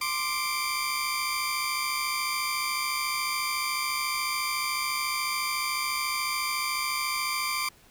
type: tone cluster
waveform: 25% pulse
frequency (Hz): 1049 / 1187 / 2320 / 4779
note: C6 / D6 / D7 / D8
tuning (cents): +4 / +18 / -22 / +29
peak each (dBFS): -29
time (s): 0.01-7.69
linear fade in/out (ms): 5
effects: pink hiss -57 dBFS RMS until 7.9 s